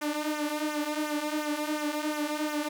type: tone with flanger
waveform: sawtooth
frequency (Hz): 300.6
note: D4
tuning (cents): +40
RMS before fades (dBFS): -31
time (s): 0.01-2.69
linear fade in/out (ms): 10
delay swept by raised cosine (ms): 0.22 to 4.02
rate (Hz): 2.8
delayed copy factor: -0.7
effects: none